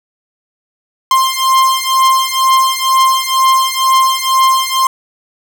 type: beating tone pair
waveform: 45% pulse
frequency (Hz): 1051 / 1053.1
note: C6 / C6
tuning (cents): +7 / +11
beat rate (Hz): 2.1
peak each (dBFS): -12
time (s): 1.11-4.87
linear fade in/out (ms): 2
effects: none